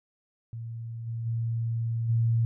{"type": "tone with level steps", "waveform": "sine", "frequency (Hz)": 115.1, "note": "A#2", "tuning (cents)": -22, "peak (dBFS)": [-34, -30, -26, -21], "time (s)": [0.53, 2.45], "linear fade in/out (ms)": 0, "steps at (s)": [1.06, 1.25, 2.08], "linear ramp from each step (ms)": 20, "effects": []}